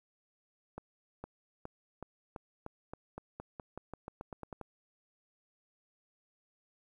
accelerating click train, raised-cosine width 1 ms, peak -28 dBFS, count 18, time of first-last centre 0.78-4.613 s, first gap 460 ms, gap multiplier 0.9, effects 11-bit

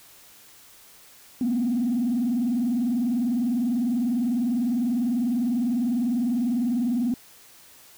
sine tone with vibrato, 241.1 Hz, B3, 41 cents flat, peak -20 dBFS, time 1.41-7.14 s, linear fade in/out 2 ms, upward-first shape triangle, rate 20 Hz, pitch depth 180 cents each way, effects tanh soft clip ceiling -17 dBFS + white hiss -51 dBFS RMS until 7.97 s

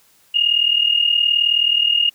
sine tone pair together, 2817 / 2856 Hz, F7 / F7, +14 / +38 cents, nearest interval unison, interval 24 cents, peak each -18 / -15 dBFS, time 0.34-2.1 s, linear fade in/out 10 ms, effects white hiss -55 dBFS RMS until 2.14 s

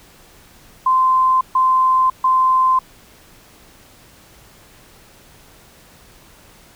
sine tone bursts, 1037 Hz, C6, 16 cents flat, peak -11 dBFS, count 3, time 0.86-2.79 s, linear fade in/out 5 ms, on 550 ms, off 140 ms, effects pink hiss -47 dBFS RMS until 6.75 s

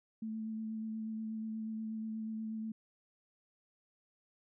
sine tone with vibrato, 220 Hz, A3, in tune, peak -37 dBFS, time 0.22-2.72 s, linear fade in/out 5 ms, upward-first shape sine, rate 8.3 Hz, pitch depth 15 cents each way, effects none

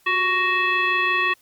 sine tone with frequency modulation, 1864.7 Hz, A#6, in tune, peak -17 dBFS, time 0.06-1.34 s, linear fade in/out 10 ms, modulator 751 Hz, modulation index 1.4, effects white hiss -58 dBFS RMS until 1.41 s + MP3 96 kbps

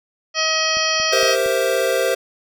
harmonic tone, 635 Hz, D#5, 35 cents sharp, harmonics 1 / 2 / 3 / 4 / 5 / 7 / 8 / 9, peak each -25 / -25 / -25 / -25 / -25 / -25 / -25 / -25 dBFS, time 0.34-1.37 s, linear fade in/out 50 ms
click train, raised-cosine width 3 ms, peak -25 dBFS, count 4, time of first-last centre 0.77-1.461 s, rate 4.34 Hz
square chord, C dominant seventh, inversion second, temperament equal, 392 / 466.2 / 523.3 / 659.3 Hz, G4 / Bb4 / C5 / E5, 0 / 0 / 0 / 0 cents, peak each -25 / -24 / -20 / -25 dBFS, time 1.12-2.15 s, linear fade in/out 10 ms
effects none

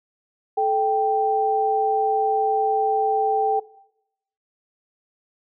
sine tone pair together, 434.3 / 783.7 Hz, A4 / G5, -23 / -1 cents, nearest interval minor seventh, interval 1022 cents, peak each -23 / -19 dBFS, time 0.57-3.6 s, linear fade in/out 10 ms, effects noise-tail reverb RT60 0.8 s tail -19 dB re dry

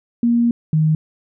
sine tone pair in turn, 236 / 156.06 Hz, A#3 / D#3, +22 / +6 cents, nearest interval perfect fifth, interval 716 cents, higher first, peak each -12 dBFS, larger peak neither, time 0.23-0.51 / 0.73-0.95 s, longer first, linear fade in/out 2 ms, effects none

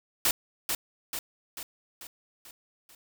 white noise with echo, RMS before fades -24 dBFS, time 0.25-0.31 s, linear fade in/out 2 ms, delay 440 ms, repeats 6, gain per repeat -5 dB, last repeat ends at 2.95 s, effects none

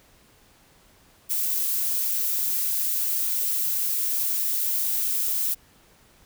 violet noise, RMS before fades -25 dBFS, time 1.29-5.55 s, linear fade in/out 20 ms, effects pink hiss -57 dBFS RMS until 6.25 s

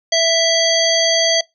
harmonic tone with a mistuned harmonic, 659.3 Hz, E5, in tune, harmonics 1 / 3 / 5 / 7 / 9, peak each -16 / -22 / -19 / -18 / -20 dBFS, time 0.12-1.41 s, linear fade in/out 5 ms, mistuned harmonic 9, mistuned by +66 cents, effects noise-tail reverb RT60 0.2 s tail -24 dB re dry

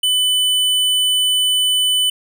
square tone, 3000 Hz, F#7, 23 cents sharp, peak -14 dBFS, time 0.03-2.1 s, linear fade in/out 5 ms, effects none

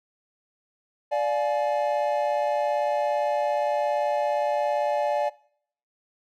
triangle chord, D diminished, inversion none, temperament just, 587.3 / 704.8 / 845.8 Hz, D5 / F5 / Ab5, 0 / +16 / +31 cents, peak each -22 / -28 / -26 dBFS, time 1.11-5.3 s, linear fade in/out 20 ms, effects noise-tail reverb RT60 0.6 s tail -21 dB re dry

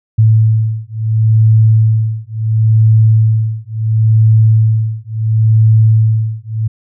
sine beating tone pair, 110 / 110.72 Hz, A2 / A2, 0 / +11 cents, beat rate 0.72 Hz, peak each -10 dBFS, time 0.18-6.68 s, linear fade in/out 10 ms, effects none

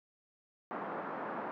white band-pass noise, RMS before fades -40 dBFS, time 0.71-1.51 s, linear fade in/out 0 ms, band 180 to 1300 Hz, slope 24 dB/octave, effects none

